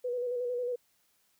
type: tone with vibrato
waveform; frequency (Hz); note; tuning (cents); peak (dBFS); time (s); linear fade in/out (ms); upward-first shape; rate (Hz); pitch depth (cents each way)
sine; 491; B4; -10; -30; 0.04-0.76; 10; square; 11; 30
effects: white hiss -71 dBFS RMS until 1.39 s